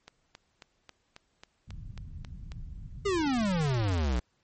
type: click train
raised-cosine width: 0.2 ms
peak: -28 dBFS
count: 10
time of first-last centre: 0.08-2.519 s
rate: 3.69 Hz
type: low-pass noise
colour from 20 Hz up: pink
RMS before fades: -42 dBFS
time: 1.67-3.96 s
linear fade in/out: 20 ms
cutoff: 160 Hz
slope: 24 dB/octave
type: exponential sweep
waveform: square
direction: down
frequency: 418.5 to 57 Hz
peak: -26 dBFS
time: 3.05-4.2 s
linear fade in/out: 10 ms
effects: pink hiss -73 dBFS RMS until 4.43 s + MP3 32 kbps